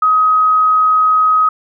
sine tone, 1263 Hz, D#6, 26 cents sharp, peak -8 dBFS, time 0.02-1.49 s, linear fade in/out 5 ms, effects none

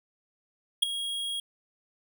square tone with ADSR envelope, 3287 Hz, G#7, 19 cents flat, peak -16 dBFS, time 0.82-1.4 s, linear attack 12 ms, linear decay 4 ms, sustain -15 dB, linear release 3 ms, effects none

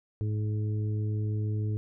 harmonic tone, 106.4 Hz, G#2, 42 cents sharp, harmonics 1 / 2 / 3 / 4, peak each -27 / -42 / -41 / -43 dBFS, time 0.21-1.77 s, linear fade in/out 0 ms, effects none

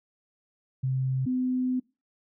sine tone pair in turn, 131.1 / 254.1 Hz, C3 / B3, +4 / +49 cents, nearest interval major seventh, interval 1145 cents, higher second, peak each -24 / -24 dBFS, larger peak neither, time 0.83-1.26 / 1.26-1.8 s, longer second, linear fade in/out 10 ms, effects noise-tail reverb RT60 0.3 s tail -24 dB re dry

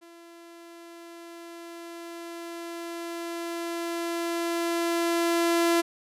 sawtooth tone with level ramp, 338.7 Hz, E4, 47 cents sharp, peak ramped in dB -44 to -16 dBFS, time 0.01-5.82 s, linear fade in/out 20 ms, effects resampled to 32000 Hz

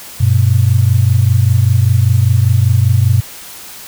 sine tone pair together, 96.1 / 121.19 Hz, G2 / B2, -34 / -32 cents, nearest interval major third, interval 402 cents, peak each -10 dBFS, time 0.2-3.21 s, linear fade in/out 10 ms, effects white hiss -32 dBFS RMS until 3.87 s

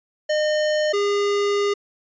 square tone pair in turn, 609 / 406.5 Hz, D#5 / G#4, -37 / -37 cents, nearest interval perfect fifth, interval 700 cents, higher first, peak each -19 dBFS, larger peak neither, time 0.29-0.93 / 0.93-1.74 s, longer second, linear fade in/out 10 ms, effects resampled to 16000 Hz

